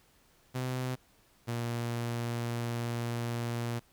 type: tone pair in turn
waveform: sawtooth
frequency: 127.5 / 118.22 Hz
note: C3 / A#2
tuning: -44 / +25 cents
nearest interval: minor second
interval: 131 cents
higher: first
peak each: -28 dBFS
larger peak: neither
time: 0.54-0.96 / 1.47-3.8 s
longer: second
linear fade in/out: 20 ms
effects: pink hiss -65 dBFS RMS until 3.92 s